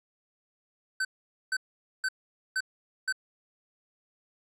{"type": "tone bursts", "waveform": "square", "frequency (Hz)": 1531, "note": "G6", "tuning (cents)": -41, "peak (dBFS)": -27, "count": 5, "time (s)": [1, 3.125], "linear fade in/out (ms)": 5, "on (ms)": 49, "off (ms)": 470, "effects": ["low-pass 9000 Hz 12 dB/octave"]}